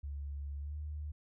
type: tone with pitch glide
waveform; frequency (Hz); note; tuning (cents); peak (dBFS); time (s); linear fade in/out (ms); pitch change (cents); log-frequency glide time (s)
sine; 71.1 to 74.89; C#2 to D2; +45 to +34; -38; 0.03-1.12; 10; +89; 0.59-0.76
effects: none